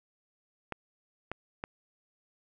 clicks, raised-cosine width 0.5 ms, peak -20 dBFS, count 3, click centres 0.723 / 1.316 / 1.639 s, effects none

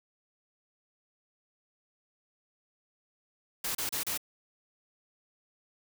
white noise bursts, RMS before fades -33 dBFS, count 4, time 3.64-4.176 s, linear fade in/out 5 ms, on 110 ms, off 32 ms, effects none

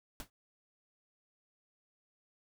pink noise with exponential decay, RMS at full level -40 dBFS, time 0.2-0.3 s, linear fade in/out 1 ms, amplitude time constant 20 ms, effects none

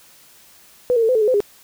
sine tone with pitch steps, 495.8 / 460.5 / 446.4 / 509 / 439.6 / 421.7 / 511 / 408.6 Hz, B4 / A#4 / A4 / C5 / A4 / G#4 / C5 / G#4, +7 / -21 / +25 / -48 / -2 / +26 / -41 / -28 cents, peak -13 dBFS, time 0.9-1.404 s, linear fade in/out 0 ms, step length 63 ms, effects white hiss -49 dBFS RMS until 1.63 s

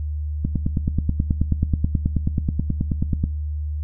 click train, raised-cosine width 5 ms, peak -7 dBFS, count 27, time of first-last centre 0.45-3.24 s, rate 9.32 Hz, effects noise-tail reverb RT60 0.4 s tail -20 dB re dry + added 75 Hz sine -23 dBFS peak until 3.83 s

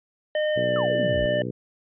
square tone with pitch glide, 610 to 595.4 Hz, D#5 to D5, -34 to +24 cents, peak -22 dBFS, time 0.35-1.42 s, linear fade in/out 2 ms, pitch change -42 cents, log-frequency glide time 0.53-0.73 s
harmonic tone, 61.6 Hz, B1, 4 cents flat, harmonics 2 / 3 / 4 / 5 / 6 / 7 / 8, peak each -32 / -34 / -35 / -36 / -37 / -37 / -38 dBFS, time 0.56-1.51 s, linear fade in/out 5 ms
sine exponential sweep, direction down, 1380 to 43.34 Hz, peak -29 dBFS, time 0.76-1.26 s, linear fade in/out 0 ms
effects resampled to 8000 Hz

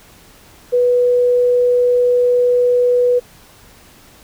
sine tone, 491.3 Hz, B4, 9 cents flat, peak -10 dBFS, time 0.72-3.2 s, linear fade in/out 20 ms, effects pink hiss -45 dBFS RMS until 4.23 s

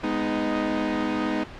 sawtooth chord, G# minor, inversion none, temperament equal with one note detuned, 207.7 / 249.8 / 311.1 Hz, G#3 / B3 / D#4, 0 / +20 / 0 cents, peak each -26 / -25 / -22 dBFS, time 0.03-1.44 s, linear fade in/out 10 ms, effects pink hiss -41 dBFS RMS until 1.59 s + low-pass 3000 Hz 12 dB/octave

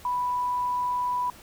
sine tone, 987.8 Hz, B5, in tune, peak -24 dBFS, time 0.05-1.3 s, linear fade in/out 2 ms, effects pink hiss -49 dBFS RMS until 1.42 s

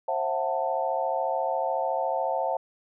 sine chord, F# half-diminished seventh, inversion second, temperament just, 532.8 / 666 / 740 / 888 Hz, C5 / E5 / F#5 / A5, +31 / +18 / 0 / +16 cents, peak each -30 dBFS, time 0.08-2.57 s, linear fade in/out 5 ms, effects none

